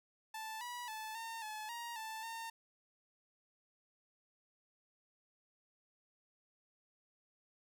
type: tone with pitch steps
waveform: sawtooth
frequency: 879 / 973 / 872 / 910 / 859 / 941 / 882 / 911 Hz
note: A5 / B5 / A5 / A#5 / A5 / A#5 / A5 / A#5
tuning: -2 / -26 / -16 / -42 / -42 / +16 / +4 / -40 cents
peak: -39 dBFS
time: 0.34-2.5 s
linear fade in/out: 5 ms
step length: 270 ms
effects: none